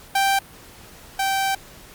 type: tone pair in turn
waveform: sawtooth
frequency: 784 / 778.1 Hz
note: G5 / G5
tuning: 0 / -13 cents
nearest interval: unison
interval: 13 cents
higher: first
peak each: -13 / -16 dBFS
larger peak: first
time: 0.15-0.39 / 1.19-1.55 s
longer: second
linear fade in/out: 5 ms
effects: pink hiss -45 dBFS RMS until 1.94 s + Opus 48 kbps